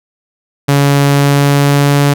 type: tone with pitch glide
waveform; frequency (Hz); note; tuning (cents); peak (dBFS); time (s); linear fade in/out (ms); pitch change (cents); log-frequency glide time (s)
sawtooth; 141.3 to 142.69; C#3 to D3; +34 to -50; -3; 0.68-2.14; 10; +16; 1.02-2.02
effects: none